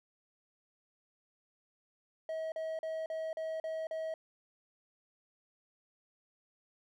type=tone bursts; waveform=triangle; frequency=640 Hz; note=D#5; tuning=49 cents sharp; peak=-33 dBFS; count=7; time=2.29-4.14 s; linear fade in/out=2 ms; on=230 ms; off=40 ms; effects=none